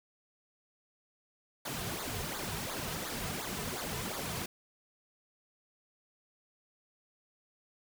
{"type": "noise with flanger", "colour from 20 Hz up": "pink", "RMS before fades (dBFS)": -38, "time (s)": [1.65, 4.46], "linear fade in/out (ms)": 5, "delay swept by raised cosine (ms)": [0.35, 3.65], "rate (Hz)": 2.8, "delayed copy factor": -0.75, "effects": []}